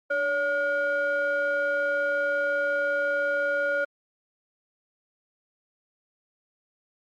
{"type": "ring-modulated tone", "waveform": "triangle", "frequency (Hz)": 432.8, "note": "A4", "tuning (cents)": -29, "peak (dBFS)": -18, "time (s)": [0.1, 3.85], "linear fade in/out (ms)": 10, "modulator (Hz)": 1000, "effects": ["Opus 48 kbps"]}